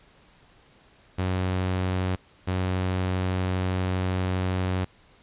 sawtooth tone pair in turn, 92.5 / 92.5 Hz, F#2 / F#2, 0 / 0 cents, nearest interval unison, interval 0 cents, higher neither, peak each -20 dBFS, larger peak neither, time 1.18-2.16 / 2.47-4.85 s, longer second, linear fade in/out 10 ms, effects pink hiss -57 dBFS RMS until 5.22 s + resampled to 8000 Hz

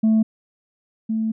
sine tone pair in turn, 220 / 221.1 Hz, A3 / A3, 0 / +9 cents, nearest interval unison, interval 9 cents, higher second, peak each -11 / -19 dBFS, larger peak first, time 0.03-0.23 / 1.09-1.32 s, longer second, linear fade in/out 10 ms, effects tanh soft clip ceiling -12 dBFS

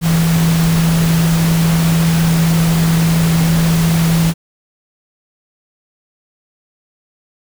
sine tone in noise, 164.81 Hz, E3, in tune, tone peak -10 dBFS, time 0.01-4.34 s, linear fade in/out 50 ms, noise pink, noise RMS -21 dBFS, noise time 0.01-4.34 s, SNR +8 dB, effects none

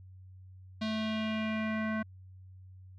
square tone with low-pass filter sweep, 218.1 Hz, A3, 15 cents flat, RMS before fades -33 dBFS, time 0.81-2.03 s, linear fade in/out 10 ms, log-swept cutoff 4000 to 1700 Hz, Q 2.8, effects added 93 Hz sine -49 dBFS peak until 2.98 s

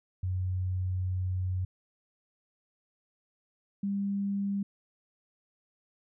sine tone pair in turn, 92.2 / 199.35 Hz, F#2 / G3, -6 / +29 cents, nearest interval octave + minor second, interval 1335 cents, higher second, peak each -28 dBFS, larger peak neither, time 0.23-1.65 / 3.83-4.63 s, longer first, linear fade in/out 5 ms, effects none

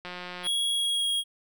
click train, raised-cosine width 0.3 ms, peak -22 dBFS, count 76, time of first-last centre 0.05-0.469 s, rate 179 Hz
square tone with pitch glide, 3322 to 3282 Hz, G#7 to G#7, 0 to -21 cents, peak -25 dBFS, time 0.43-1.24 s, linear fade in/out 50 ms, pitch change -21 cents, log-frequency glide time 0.7-1.11 s
effects none

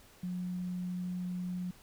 sine tone, 180.2 Hz, F#3, 45 cents flat, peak -34 dBFS, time 0.23-1.71 s, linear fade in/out 5 ms, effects pink hiss -59 dBFS RMS until 1.82 s

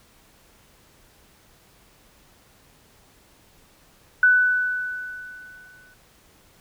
sine tone with exponential decay, 1493 Hz, F#6, 15 cents sharp, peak -11 dBFS, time 4.23-5.94 s, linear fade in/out 2 ms, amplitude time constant 370 ms, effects pink hiss -56 dBFS RMS until 6.6 s

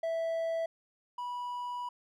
triangle tone pair in turn, 658 / 978.8 Hz, E5 / B5, -3 / -16 cents, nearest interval perfect fifth, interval 687 cents, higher second, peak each -28 / -33 dBFS, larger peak first, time 0.03-0.66 / 1.18-1.89 s, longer second, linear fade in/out 5 ms, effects none

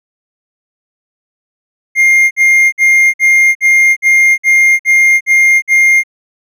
triangle tone bursts, 2118 Hz, C7, 21 cents sharp, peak -3 dBFS, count 10, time 1.95-6.036 s, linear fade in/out 50 ms, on 360 ms, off 54 ms, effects none

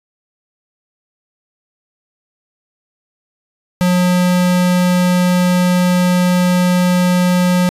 square tone, 179.8 Hz, F#3, 49 cents flat, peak -11 dBFS, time 3.81-7.69 s, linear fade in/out 0 ms, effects resampled to 32000 Hz

